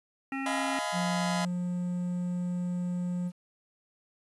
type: harmonic tone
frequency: 270 Hz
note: C#4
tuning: 45 cents flat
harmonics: 1 / 3 / 5 / 7 / 9 / 10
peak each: -33 / -40 / -42 / -40 / -44 / -44 dBFS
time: 0.32-0.79 s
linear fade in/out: 2 ms
type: chord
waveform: sawtooth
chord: F half-diminished seventh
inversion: third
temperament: just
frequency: 628.6 / 698.5 / 838.1 / 1005.8 Hz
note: Eb5 / F5 / Ab5 / Cb6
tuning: +18 / 0 / +16 / +31 cents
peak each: -32 dBFS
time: 0.46-1.45 s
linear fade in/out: 2 ms
type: tone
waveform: triangle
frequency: 177.9 Hz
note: F3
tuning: 32 cents sharp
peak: -27 dBFS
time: 0.92-3.32 s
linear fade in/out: 50 ms
effects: resampled to 24000 Hz + 10-bit